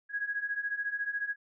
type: beating tone pair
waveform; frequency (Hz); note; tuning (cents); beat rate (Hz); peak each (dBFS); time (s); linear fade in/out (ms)
sine; 1647 / 1661; G#6 / G#6; -15 / 0; 14; -36 / -33; 0.09-1.36; 50
effects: none